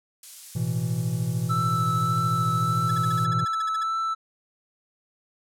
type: noise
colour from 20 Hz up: violet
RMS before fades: -35 dBFS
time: 0.23-3.25 s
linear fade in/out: 2 ms
type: chord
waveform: triangle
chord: A suspended second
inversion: none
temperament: equal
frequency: 110 / 123.47 / 164.81 Hz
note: A2 / B2 / E3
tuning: 0 / 0 / 0 cents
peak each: -28 / -25 / -26 dBFS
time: 0.55-3.45 s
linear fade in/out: 10 ms
type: tone with vibrato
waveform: triangle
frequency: 1318.5 Hz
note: E6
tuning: in tune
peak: -22 dBFS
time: 1.49-4.15 s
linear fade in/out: 20 ms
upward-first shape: triangle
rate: 1.7 Hz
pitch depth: 15 cents each way
type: tone bursts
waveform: sawtooth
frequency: 1700 Hz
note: G#6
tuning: 40 cents sharp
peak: -31 dBFS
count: 14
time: 2.89-3.833 s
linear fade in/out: 5 ms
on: 20 ms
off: 51 ms
effects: low-pass 9000 Hz 12 dB/octave